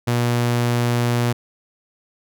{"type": "tone", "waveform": "sawtooth", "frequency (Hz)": 120, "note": "B2", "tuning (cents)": -49, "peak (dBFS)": -13, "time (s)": [0.07, 1.33], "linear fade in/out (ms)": 10, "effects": []}